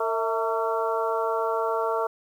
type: harmonic tone with a mistuned harmonic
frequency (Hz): 226.7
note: A#3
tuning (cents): -48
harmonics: 2 / 3 / 4 / 5 / 6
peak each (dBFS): -27 / -29 / -30 / -31 / -32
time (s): 0-2.07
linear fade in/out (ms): 5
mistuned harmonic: 3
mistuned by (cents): -61
effects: 9-bit